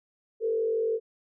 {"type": "tone with frequency modulation", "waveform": "sine", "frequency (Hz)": 449.8, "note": "A4", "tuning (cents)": 38, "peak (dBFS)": -24, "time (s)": [0.4, 1], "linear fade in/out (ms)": 50, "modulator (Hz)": 46.1, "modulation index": 0.67, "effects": []}